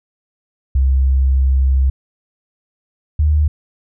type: tone pair in turn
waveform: sine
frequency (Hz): 66.3 / 75.4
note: C2 / D2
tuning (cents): +23 / +46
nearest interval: major second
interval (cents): 223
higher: second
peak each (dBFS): -10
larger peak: neither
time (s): 0.75-1.9 / 3.19-3.48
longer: first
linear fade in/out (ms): 5
effects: none